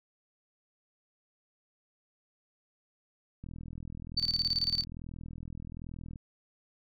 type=click train; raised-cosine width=5 ms; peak=-31 dBFS; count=113; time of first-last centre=3.44-6.158 s; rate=41.2 Hz
type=tone with tremolo; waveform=sine; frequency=4554 Hz; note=C#8; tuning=46 cents sharp; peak=-25 dBFS; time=4.17-4.84 s; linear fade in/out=5 ms; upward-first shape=square; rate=18 Hz; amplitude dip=80%
effects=none